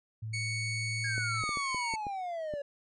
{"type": "tone with pitch glide", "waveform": "sine", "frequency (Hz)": [110, 111.34], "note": ["A2", "A2"], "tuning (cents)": [0, 21], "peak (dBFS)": -35, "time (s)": [0.22, 1.43], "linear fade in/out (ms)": 10, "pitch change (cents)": 21, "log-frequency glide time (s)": [0.46, 1.03]}
{"type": "tone", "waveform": "sawtooth", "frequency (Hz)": 2224, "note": "C#7", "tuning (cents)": 5, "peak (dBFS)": -30, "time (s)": [0.33, 1.96], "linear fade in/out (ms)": 10}
{"type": "exponential sweep", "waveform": "triangle", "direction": "down", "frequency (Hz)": [1660, 560], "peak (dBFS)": -32, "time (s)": [1.04, 2.62], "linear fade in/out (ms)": 5}
{"type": "clicks", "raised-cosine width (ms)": 2, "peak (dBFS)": -28, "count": 8, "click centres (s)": [1.18, 1.438, 1.492, 1.572, 1.746, 1.938, 2.068, 2.538]}
{"effects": ["resampled to 22050 Hz"]}